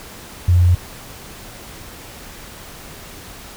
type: tone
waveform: sine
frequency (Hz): 88.5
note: F2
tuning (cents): +23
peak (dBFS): -9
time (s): 0.48-0.75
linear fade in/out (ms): 5
effects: pink hiss -37 dBFS RMS until 3.56 s